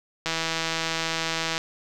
click train, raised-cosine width 0.2 ms, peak -9 dBFS, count 216, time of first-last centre 0.26-1.579 s, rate 163 Hz, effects none

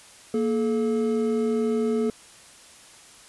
triangle tone pair together, 233.1 / 431 Hz, A#3 / A4, 0 / -36 cents, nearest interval major seventh, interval 1064 cents, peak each -22 dBFS, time 0.34-2.1 s, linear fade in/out 2 ms, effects white hiss -49 dBFS RMS until 3.28 s + resampled to 24000 Hz

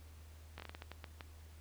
slowing click train, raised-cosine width 0.3 ms, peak -30 dBFS, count 10, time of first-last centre 0.58-1.208 s, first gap 18 ms, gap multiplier 1.32, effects added 78 Hz sine -53 dBFS peak until 1.6 s + pink hiss -64 dBFS RMS until 1.6 s

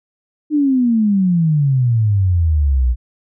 sine exponential sweep, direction down, 307.4 to 58.27 Hz, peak -11 dBFS, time 0.5-2.96 s, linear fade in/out 50 ms, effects none

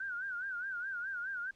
sine tone with vibrato, 1501 Hz, F#6, 24 cents sharp, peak -36 dBFS, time 0-1.51 s, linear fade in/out 5 ms, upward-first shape sine, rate 4.8 Hz, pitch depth 120 cents each way, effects pink hiss -69 dBFS RMS until 1.55 s + low-pass 7000 Hz 12 dB/octave

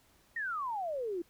sine exponential sweep, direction down, 1900 to 329.7 Hz, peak -33 dBFS, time 0.36-1.22 s, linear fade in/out 5 ms, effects pink hiss -66 dBFS RMS until 1.29 s

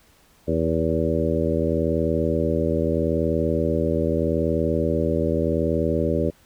harmonic tone with a mistuned harmonic, 80.8 Hz, E2, 34 cents flat, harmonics 1 / 2 / 3 / 4 / 5 / 6 / 7, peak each -27 / -27 / -27 / -27 / -27 / -27 / -27 dBFS, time 0.47-6.31 s, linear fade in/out 20 ms, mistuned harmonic 7, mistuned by +22 cents, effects pink hiss -57 dBFS RMS until 6.45 s

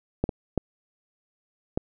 clicks, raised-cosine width 2 ms, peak -9 / -15 / -9 / -11 dBFS, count 4, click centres 0.24 / 0.292 / 0.577 / 1.775 s, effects none

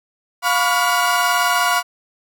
35% pulse tone cluster, 707 / 991 / 1126 / 1433 Hz, F5 / B5 / C#6 / F6, +21 / +6 / +27 / +44 cents, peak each -19 dBFS, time 0.42-1.83 s, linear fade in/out 50 ms, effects none

